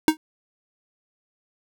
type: tone with exponential decay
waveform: square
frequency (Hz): 312.5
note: D#4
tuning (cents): +8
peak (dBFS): -10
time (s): 0.08-0.17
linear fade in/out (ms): 1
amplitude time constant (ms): 18
effects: none